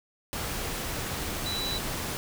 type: tone in noise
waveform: sine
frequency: 3951 Hz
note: B7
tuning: in tune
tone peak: -31 dBFS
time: 1.46-1.78 s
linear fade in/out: 0 ms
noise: pink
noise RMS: -33 dBFS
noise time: 0.33-2.17 s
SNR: -1 dB
effects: none